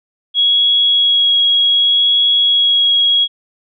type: tone with vibrato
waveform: sine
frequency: 3322 Hz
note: G#7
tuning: in tune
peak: -9 dBFS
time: 0.34-3.28 s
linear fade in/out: 50 ms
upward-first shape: sine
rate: 0.66 Hz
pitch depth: 8 cents each way
effects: none